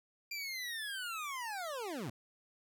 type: linear sweep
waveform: 25% pulse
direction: down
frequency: 2391 to 98.1 Hz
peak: -35 dBFS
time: 0.31-2.1 s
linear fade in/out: 5 ms
effects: none